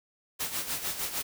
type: noise with tremolo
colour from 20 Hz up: white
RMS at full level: -31 dBFS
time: 0.39-1.23 s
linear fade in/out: 20 ms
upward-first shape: sine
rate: 6.6 Hz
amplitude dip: 65%
effects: none